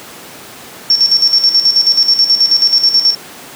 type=tone with tremolo; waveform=sine; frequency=5460 Hz; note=F8; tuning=40 cents flat; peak=-5 dBFS; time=0.9-3.15 s; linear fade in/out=2 ms; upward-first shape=square; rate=9.3 Hz; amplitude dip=65%; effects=pink hiss -32 dBFS RMS until 3.55 s + high-pass 200 Hz 12 dB/octave